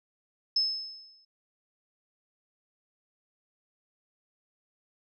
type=tone with exponential decay; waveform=sine; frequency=5210 Hz; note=E8; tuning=21 cents flat; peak=-21 dBFS; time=0.56-1.25 s; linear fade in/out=5 ms; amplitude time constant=150 ms; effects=none